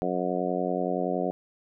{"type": "harmonic tone", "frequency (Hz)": 90.6, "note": "F#2", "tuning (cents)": -36, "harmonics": [2, 3, 4, 5, 6, 7, 8], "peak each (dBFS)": [-33, -33, -33, -33, -33, -33, -33], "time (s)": [0.02, 1.31], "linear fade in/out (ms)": 0, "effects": []}